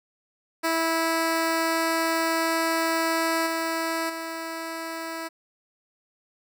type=tone with level steps; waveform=10% pulse; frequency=327.4 Hz; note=E4; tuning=12 cents flat; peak=-14 / -17 / -23 dBFS; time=0.63-5.29 s; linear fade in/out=20 ms; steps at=3.46 / 4.09 s; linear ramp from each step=10 ms; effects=none